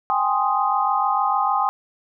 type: chord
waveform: sine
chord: Ab major seventh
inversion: third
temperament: equal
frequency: 784 / 830.6 / 1046.5 / 1244.5 Hz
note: G5 / Ab5 / C6 / Eb6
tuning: 0 / 0 / 0 / 0 cents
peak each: -23 dBFS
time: 0.1-1.69 s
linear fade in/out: 0 ms
effects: none